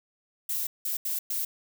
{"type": "noise bursts at uneven times", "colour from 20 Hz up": "violet", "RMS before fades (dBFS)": -30, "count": 4, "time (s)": [[0.49, 0.67], [0.85, 0.97], [1.05, 1.19], [1.3, 1.45]], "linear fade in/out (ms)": 5, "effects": []}